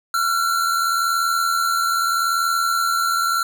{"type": "tone pair together", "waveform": "square", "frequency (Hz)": [1358.2, 1439], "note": ["F6", "F#6"], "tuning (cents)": [-49, -49], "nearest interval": "minor second", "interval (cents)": 100, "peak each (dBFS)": [-19, -26], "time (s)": [0.14, 3.43], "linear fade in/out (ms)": 2, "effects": []}